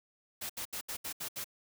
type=noise bursts; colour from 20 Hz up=white; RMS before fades=-39 dBFS; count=7; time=0.41-1.444 s; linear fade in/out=10 ms; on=86 ms; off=72 ms; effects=none